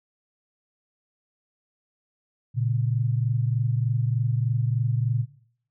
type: tone pair together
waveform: sine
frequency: 116.19 / 139.5 Hz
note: A#2 / C#3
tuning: -5 / +11 cents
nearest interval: minor third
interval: 316 cents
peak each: -23 / -26 dBFS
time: 2.54-5.26 s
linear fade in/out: 50 ms
effects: noise-tail reverb RT60 0.6 s tail -17 dB re dry